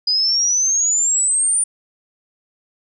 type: exponential sweep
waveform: sine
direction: up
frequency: 4906 to 9330 Hz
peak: -14 dBFS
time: 0.07-1.64 s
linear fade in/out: 5 ms
effects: none